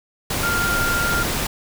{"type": "tone in noise", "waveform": "sine", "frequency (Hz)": 1396.9, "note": "F6", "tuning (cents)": 0, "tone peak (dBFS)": -20, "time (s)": [0.43, 1.23], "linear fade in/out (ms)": 5, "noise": "pink", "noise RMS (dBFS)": -23, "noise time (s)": [0.3, 1.47], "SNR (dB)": 0, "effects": []}